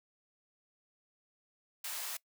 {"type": "high-pass noise", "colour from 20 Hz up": "white", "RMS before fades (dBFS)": -40, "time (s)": [1.84, 2.17], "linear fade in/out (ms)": 5, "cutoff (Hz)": 610, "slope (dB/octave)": 24, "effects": ["noise-tail reverb RT60 0.1 s tail -21 dB re dry"]}